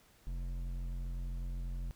sine tone with hard clipping, 44 Hz, F1, 14 cents sharp, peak -38 dBFS, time 0.27-1.91 s, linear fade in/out 0 ms, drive 9 dB, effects pink hiss -65 dBFS RMS until 1.95 s

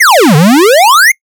square exponential two-way sweep, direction down then up, 2217 to 140.7 to 2217 Hz, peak -3 dBFS, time 0-1.12 s, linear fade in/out 10 ms, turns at 0.36 s, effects noise-tail reverb RT60 0.1 s tail -25 dB re dry

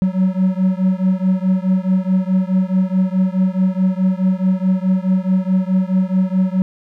triangle beating tone pair, 185 / 189.7 Hz, F#3 / F#3, 0 / +43 cents, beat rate 4.7 Hz, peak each -14 / -15 dBFS, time 0.02-6.62 s, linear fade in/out 0 ms, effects none

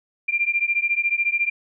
sine beating tone pair, 2376 / 2390 Hz, D7 / D7, +20 / +30 cents, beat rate 14 Hz, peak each -22 dBFS, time 0.28-1.5 s, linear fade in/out 10 ms, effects none

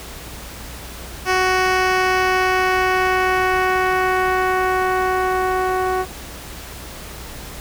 10% pulse tone with low-pass filter sweep, 371.6 Hz, F#4, 7 cents sharp, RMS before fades -18 dBFS, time 1.25-6.06 s, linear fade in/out 50 ms, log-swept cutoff 5800 to 980 Hz, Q 0.75, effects added 60 Hz sine -37 dBFS peak until 7.6 s + pink hiss -35 dBFS RMS until 7.6 s

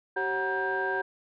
sine tone cluster, 383.6 / 543 / 743 / 948 / 1587 Hz, G4 / C#5 / F#5 / A#5 / G6, -37 / -36 / +7 / +29 / +21 cents, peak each -31 / -37 / -34 / -34 / -29 dBFS, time 0.16-1.02 s, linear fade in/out 10 ms, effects tanh soft clip ceiling -19 dBFS

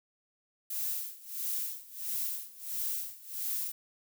violet noise with tremolo, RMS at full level -33 dBFS, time 0.7-3.72 s, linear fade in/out 5 ms, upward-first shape sine, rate 1.5 Hz, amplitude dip 90%, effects none

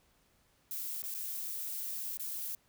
violet noise with dropouts, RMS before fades -39 dBFS, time 0.71-2.55 s, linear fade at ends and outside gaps 1 ms, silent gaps 1.021-1.038 / 1.142-1.148 / 2.172-2.196 s, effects pink hiss -70 dBFS RMS until 2.68 s

